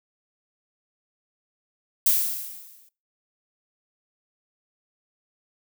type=noise with exponential decay; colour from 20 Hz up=violet; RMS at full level=-17 dBFS; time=2.06-2.89 s; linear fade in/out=5 ms; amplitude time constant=180 ms; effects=noise-tail reverb RT60 0.3 s tail -22 dB re dry